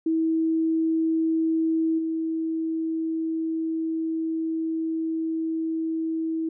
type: tone with level steps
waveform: sine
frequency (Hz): 323.2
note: E4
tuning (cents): -34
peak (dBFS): -20 / -24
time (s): 0.06-6.49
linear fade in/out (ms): 5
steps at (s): 1.98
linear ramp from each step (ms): 10
effects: none